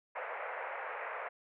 pink band-pass noise, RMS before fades -41 dBFS, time 0.15-1.29 s, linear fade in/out 10 ms, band 490 to 2300 Hz, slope 48 dB/octave, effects none

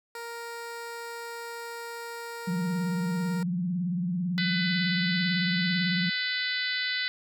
15% pulse tone, 467.3 Hz, A#4, 4 cents sharp, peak -30 dBFS, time 0.15-3.43 s, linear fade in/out 2 ms
sine tone with vibrato, 177.5 Hz, F3, 28 cents sharp, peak -26 dBFS, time 2.47-6.1 s, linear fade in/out 10 ms, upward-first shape triangle, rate 18 Hz, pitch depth 120 cents each way
harmonic tone, 501 Hz, B4, 25 cents sharp, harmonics 3 / 4 / 5 / 6 / 7 / 8 / 9 / 10, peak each -34 / -31 / -42 / -38 / -37 / -34 / -38 / -44 dBFS, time 4.38-7.08 s, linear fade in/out 0 ms
effects none

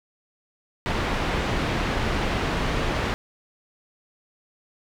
pink low-pass noise, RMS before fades -25 dBFS, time 0.86-3.14 s, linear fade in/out 0 ms, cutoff 3000 Hz, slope 12 dB/octave, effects none

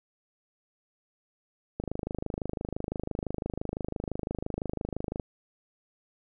click train, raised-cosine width 2 ms, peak -18 dBFS, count 89, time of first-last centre 1.8-5.198 s, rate 25.9 Hz, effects none

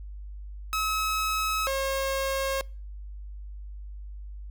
sawtooth tone pair in turn, 1285 / 540.3 Hz, E6 / C#5, -45 / -44 cents, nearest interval octave + minor third, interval 1499 cents, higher first, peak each -22 dBFS, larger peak neither, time 0.73-1.67 / 1.67-2.61 s, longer neither, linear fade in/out 0 ms, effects noise-tail reverb RT60 0.4 s tail -26 dB re dry + added 50 Hz sine -37 dBFS peak until 4.5 s

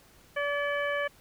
harmonic tone with a mistuned harmonic, 575 Hz, D5, 37 cents flat, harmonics 1 / 2 / 3 / 4 / 5, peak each -30 / -36 / -32 / -38 / -43 dBFS, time 0.36-1.08 s, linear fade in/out 10 ms, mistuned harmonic 5, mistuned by +80 cents, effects pink hiss -58 dBFS RMS until 1.2 s

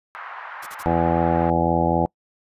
white band-pass noise, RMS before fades -36 dBFS, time 0.15-1.5 s, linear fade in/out 0 ms, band 830 to 1600 Hz, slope 24 dB/octave
white noise bursts, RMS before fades -39 dBFS, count 3, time 0.62-0.832 s, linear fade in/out 10 ms, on 46 ms, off 37 ms
harmonic tone, 84 Hz, E2, 33 cents sharp, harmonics 1 / 2 / 3 / 4 / 5 / 6 / 7 / 8 / 9 / 10, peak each -28 / -24 / -27 / -25 / -34 / -26 / -26 / -32 / -25 / -24 dBFS, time 0.86-2.06 s, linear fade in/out 0 ms
effects noise-tail reverb RT60 0.1 s tail -26 dB re dry + resampled to 32000 Hz

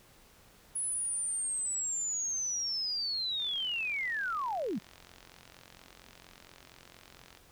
sine linear sweep, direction down, 10350 to 164.81 Hz, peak -31 dBFS, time 0.75-4.79 s, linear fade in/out 10 ms
click train, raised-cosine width 0.2 ms, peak -34 dBFS, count 177, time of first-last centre 3.4-7.373 s, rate 44.3 Hz
effects pink hiss -60 dBFS RMS until 7.51 s

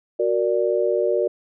sine chord, Gb augmented, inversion none, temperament equal, 370 / 466.2 / 587.3 Hz, Gb4 / Bb4 / D5, 0 / 0 / 0 cents, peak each -22 dBFS, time 0.19-1.28 s, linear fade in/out 10 ms, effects none

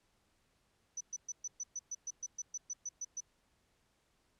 sine tone bursts, 5980 Hz, F#8, 17 cents sharp, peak -37 dBFS, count 15, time 0.97-3.205 s, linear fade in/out 5 ms, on 37 ms, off 120 ms, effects pink hiss -75 dBFS RMS until 4.39 s + low-pass 10000 Hz 12 dB/octave

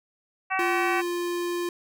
harmonic tone, 380 Hz, F#4, 46 cents sharp, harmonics 2 / 3 / 4 / 5 / 6 / 7, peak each -28 / -30 / -31 / -32 / -33 / -33 dBFS, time 0.5-1.02 s, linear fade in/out 20 ms
square tone, 349.2 Hz, F4, in tune, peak -27 dBFS, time 0.59-1.69 s, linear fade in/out 2 ms
effects none

